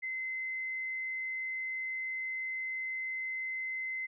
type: tone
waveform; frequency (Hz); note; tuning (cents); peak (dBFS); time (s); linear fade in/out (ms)
sine; 2057; C7; -30; -34; 0.02-4.07; 20
effects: none